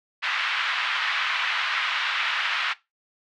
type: band-pass noise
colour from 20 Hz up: pink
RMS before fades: -26 dBFS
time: 0.22-2.74 s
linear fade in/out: 20 ms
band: 1200 to 3400 Hz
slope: 24 dB/octave
effects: noise-tail reverb RT60 0.2 s tail -18 dB re dry